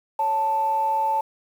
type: tone pair together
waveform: sine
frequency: 555.6 / 882 Hz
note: C#5 / A5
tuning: +4 / +4 cents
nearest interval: minor sixth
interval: 800 cents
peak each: -30 / -19 dBFS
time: 0.19-1.21 s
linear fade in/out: 5 ms
effects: tanh soft clip ceiling -13 dBFS + 8-bit